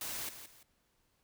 white noise with echo, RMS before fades -40 dBFS, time 0.01-0.29 s, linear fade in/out 2 ms, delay 170 ms, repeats 2, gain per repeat -10 dB, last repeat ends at 0.63 s, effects pink hiss -75 dBFS RMS until 1.23 s

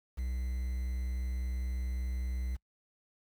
triangle tone with quantisation, 62.6 Hz, B1, 24 cents sharp, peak -30 dBFS, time 0.17-2.57 s, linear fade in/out 20 ms, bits 9, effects noise-tail reverb RT60 0.1 s tail -26 dB re dry

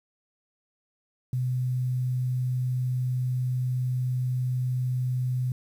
sine tone, 126.5 Hz, B2, 42 cents sharp, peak -24 dBFS, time 1.33-5.52 s, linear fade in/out 2 ms, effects 9-bit

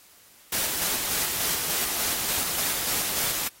white noise with tremolo, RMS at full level -26 dBFS, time 0.52-3.48 s, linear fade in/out 5 ms, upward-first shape square, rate 3.4 Hz, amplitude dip 25%, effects white hiss -54 dBFS RMS until 3.6 s + AAC 48 kbps

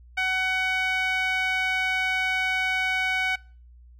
sawtooth tone with band-pass filter, 750 Hz, F#5, 23 cents sharp, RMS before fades -25 dBFS, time 0.17-3.36 s, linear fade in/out 10 ms, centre 2000 Hz, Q 2.9, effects noise-tail reverb RT60 0.4 s tail -24 dB re dry + added 60 Hz sine -47 dBFS peak until 3.99 s

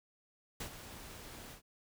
pink noise with ADSR envelope, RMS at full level -40 dBFS, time 0.6-1.62 s, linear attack 5 ms, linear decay 85 ms, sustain -10 dB, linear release 99 ms, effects none

